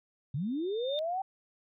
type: linear sweep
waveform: sine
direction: up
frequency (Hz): 122.6 to 784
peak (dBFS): -30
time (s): 0.34-1.22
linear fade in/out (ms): 5
type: tone with exponential growth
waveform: sine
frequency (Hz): 3623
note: A7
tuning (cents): +50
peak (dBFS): -33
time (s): 0.34-0.99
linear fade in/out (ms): 0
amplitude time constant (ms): 140
effects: none